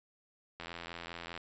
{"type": "click train", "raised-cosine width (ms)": 0.3, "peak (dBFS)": -26, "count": 67, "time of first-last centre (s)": [0.6, 1.376], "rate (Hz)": 85, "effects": ["resampled to 16000 Hz"]}